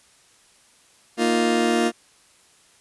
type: chord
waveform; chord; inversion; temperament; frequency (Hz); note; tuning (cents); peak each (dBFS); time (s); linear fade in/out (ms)
30% pulse; Bb suspended fourth; none; just; 233.1 / 310.8 / 349.6; Bb3 / Eb4 / F4; 0 / -2 / +2; -19 / -24 / -19; 1.17-1.92; 50
effects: white hiss -56 dBFS RMS until 2.8 s + resampled to 24000 Hz